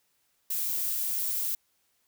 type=noise; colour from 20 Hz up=violet; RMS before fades=-30 dBFS; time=0.5-1.55 s; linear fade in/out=5 ms; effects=white hiss -72 dBFS RMS until 2.07 s